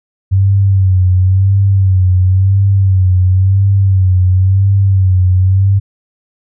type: tone with vibrato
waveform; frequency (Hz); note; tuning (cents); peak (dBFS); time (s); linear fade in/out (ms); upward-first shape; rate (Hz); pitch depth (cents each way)
sine; 95.1; F#2; +48; -6; 0.31-5.8; 20; sine; 0.96; 65
effects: none